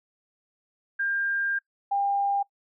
sine tone pair in turn, 1600 / 800 Hz, G6 / G5, +35 / +35 cents, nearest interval octave, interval 1200 cents, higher first, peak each -24 / -22 dBFS, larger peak second, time 0.99-1.59 / 1.91-2.43 s, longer first, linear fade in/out 10 ms, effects noise-tail reverb RT60 0.1 s tail -22 dB re dry

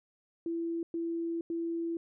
sine tone bursts at uneven times, 334.4 Hz, E4, 25 cents sharp, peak -31 dBFS, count 3, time 0.46-0.83 / 0.94-1.41 / 1.5-1.97 s, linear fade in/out 2 ms, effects none

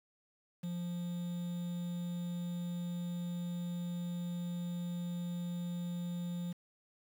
triangle tone with quantisation, 174.61 Hz, F3, in tune, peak -34 dBFS, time 0.63-6.53 s, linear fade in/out 10 ms, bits 9, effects none

